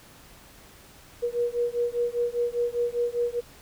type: beating tone pair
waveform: sine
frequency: 476.3 / 481.3 Hz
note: A#4 / B4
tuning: +37 / -45 cents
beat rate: 5 Hz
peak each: -27 dBFS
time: 1.22-3.41 s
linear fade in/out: 20 ms
effects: pink hiss -51 dBFS RMS until 3.61 s